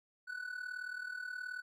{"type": "tone with amplitude modulation", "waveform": "triangle", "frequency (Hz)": 1487, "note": "F#6", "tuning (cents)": 8, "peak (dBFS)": -35, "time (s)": [0.27, 1.62], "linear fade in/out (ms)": 20, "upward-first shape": "sine", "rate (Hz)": 38.7, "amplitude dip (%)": 75, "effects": []}